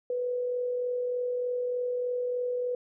sine tone with amplitude modulation, 493.9 Hz, B4, in tune, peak -26 dBFS, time 0.1-2.75 s, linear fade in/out 2 ms, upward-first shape sine, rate 43.3 Hz, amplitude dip 30%, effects none

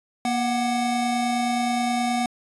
square tone pair together, 237.9 / 743.2 Hz, A#3 / F#5, +35 / +7 cents, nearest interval octave + minor sixth, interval 1972 cents, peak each -25 dBFS, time 0.25-2.26 s, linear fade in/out 2 ms, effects resampled to 24000 Hz

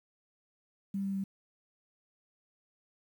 sine tone with pitch steps, 196.9 / 195.65 / 194.41 Hz, G3 / G3 / G3, +8 / -3 / -14 cents, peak -31 dBFS, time 0.94-1.24 s, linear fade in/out 5 ms, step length 100 ms, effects 10-bit

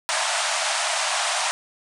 pink band-pass noise, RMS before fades -24 dBFS, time 0.09-1.51 s, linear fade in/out 0 ms, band 610 to 9800 Hz, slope 96 dB/octave, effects none

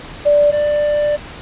sine / triangle tone pair in turn, 586 / 591.4 Hz, D5 / D5, -4 / +12 cents, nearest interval unison, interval 16 cents, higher second, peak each -8 / -11 dBFS, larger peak first, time 0.25-0.52 / 0.52-1.17 s, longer second, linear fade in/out 20 ms, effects pink hiss -33 dBFS RMS until 1.41 s + resampled to 8000 Hz

